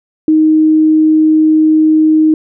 sine tone, 312.3 Hz, D#4, 7 cents sharp, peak -5 dBFS, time 0.28-2.34 s, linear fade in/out 2 ms, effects none

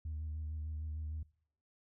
sine tone with vibrato, 77.4 Hz, D#2, 9 cents flat, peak -36 dBFS, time 0.05-1.23 s, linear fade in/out 5 ms, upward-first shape square, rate 6.6 Hz, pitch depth 22 cents each way, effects noise-tail reverb RT60 0.6 s tail -23 dB re dry + tanh soft clip ceiling -35 dBFS

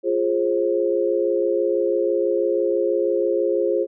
sine chord, F minor, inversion none, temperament equal with one note detuned, 349.2 / 415.3 / 533 Hz, F4 / Ab4 / C5, 0 / 0 / +32 cents, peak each -22 dBFS, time 0.03-3.87 s, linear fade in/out 50 ms, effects none

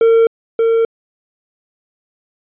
triangle tone with echo, 455.7 Hz, A#4, 39 cents flat, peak -5 dBFS, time 0.01-0.27 s, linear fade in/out 2 ms, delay 580 ms, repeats 1, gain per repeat -3 dB, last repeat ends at 0.85 s, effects resampled to 8000 Hz

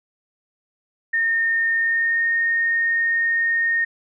sine tone with pitch glide, 1828 to 1843.9 Hz, A#6 to A#6, -34 to -19 cents, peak -17 dBFS, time 1.13-3.85 s, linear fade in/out 10 ms, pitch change +15 cents, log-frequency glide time 1.77-2.27 s, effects none

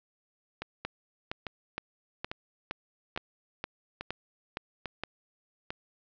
two click trains, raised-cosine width 0.3 ms, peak -19 / -17 dBFS, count 7 / 10, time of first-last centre 0.62-5.705 / 0.85-5.036 s, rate 1.18 / 2.15 Hz, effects low-pass 5000 Hz 12 dB/octave

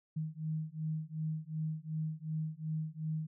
sine beating tone pair, 155.56 / 158.26 Hz, D#3 / D#3, 0 / +30 cents, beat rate 2.7 Hz, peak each -38 / -38 dBFS, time 0.16-3.27 s, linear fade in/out 10 ms, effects none

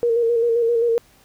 sine tone with vibrato, 466.2 Hz, A#4, in tune, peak -15 dBFS, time 0.03-0.98 s, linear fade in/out 0 ms, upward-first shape square, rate 7.6 Hz, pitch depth 32 cents each way, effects pink hiss -54 dBFS RMS until 1.24 s

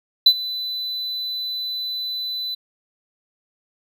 triangle tone with ADSR envelope, 4000 Hz, B7, 21 cents sharp, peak -4 dBFS, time 0.26-2.55 s, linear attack 5 ms, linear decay 65 ms, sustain -19 dB, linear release 9 ms, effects tanh soft clip ceiling -1 dBFS

